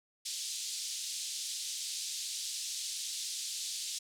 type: band-pass noise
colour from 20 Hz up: pink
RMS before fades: -39 dBFS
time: 0.25-3.99 s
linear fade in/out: 10 ms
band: 3700 to 9100 Hz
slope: 24 dB/octave
effects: none